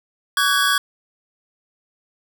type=tone cluster; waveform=square; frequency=1136 / 1505 / 1644 / 3345 Hz; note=C#6 / F#6 / G#6 / G#7; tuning=+42 / +29 / -18 / +12 cents; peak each=-22 dBFS; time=0.37-0.78 s; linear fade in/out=2 ms; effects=none